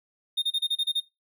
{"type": "tone bursts", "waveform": "triangle", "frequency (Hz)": 3674, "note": "A#7", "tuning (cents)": -26, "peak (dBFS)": -21, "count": 8, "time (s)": [0.37, 1.003], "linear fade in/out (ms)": 10, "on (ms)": 52, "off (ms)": 31, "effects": ["noise-tail reverb RT60 0.2 s tail -17 dB re dry"]}